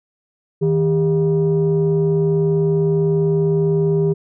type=tone pair together; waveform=sine; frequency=158.49 / 400 Hz; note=D#3 / G4; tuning=+32 / +35 cents; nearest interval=octave + major third; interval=1603 cents; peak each=-15 dBFS; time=0.61-4.14 s; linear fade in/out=20 ms; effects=tanh soft clip ceiling -9 dBFS